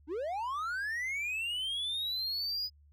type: linear sweep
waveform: triangle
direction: up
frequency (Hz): 277.2 to 5000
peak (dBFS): -31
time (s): 0.07-2.7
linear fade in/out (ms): 50
effects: added 73 Hz sine -58 dBFS peak until 2.92 s